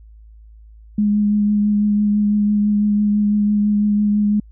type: tone with vibrato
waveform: sine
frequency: 207.7 Hz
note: G#3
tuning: in tune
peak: -13 dBFS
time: 0.98-4.4 s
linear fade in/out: 5 ms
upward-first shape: triangle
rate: 6 Hz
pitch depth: 18 cents each way
effects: added 54 Hz sine -40 dBFS peak until 4.51 s